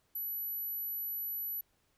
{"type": "tone", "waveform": "sine", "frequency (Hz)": 11850, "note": "F#9", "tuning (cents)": 1, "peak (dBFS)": -35, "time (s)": [0.15, 1.61], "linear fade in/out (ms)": 5, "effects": ["pink hiss -74 dBFS RMS until 1.97 s"]}